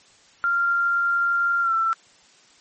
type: tone with pitch glide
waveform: sine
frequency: 1389 to 1338.6 Hz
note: F6 to E6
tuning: -10 to +26 cents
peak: -18 dBFS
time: 0.44-1.93 s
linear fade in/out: 0 ms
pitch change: -64 cents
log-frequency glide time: 1.62-1.73 s
effects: white hiss -54 dBFS RMS until 2.6 s + MP3 32 kbps